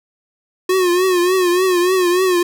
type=tone with vibrato; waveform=square; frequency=363 Hz; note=F#4; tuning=33 cents flat; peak=-13 dBFS; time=0.69-2.43 s; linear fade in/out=5 ms; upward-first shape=triangle; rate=3.4 Hz; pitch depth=88 cents each way; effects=none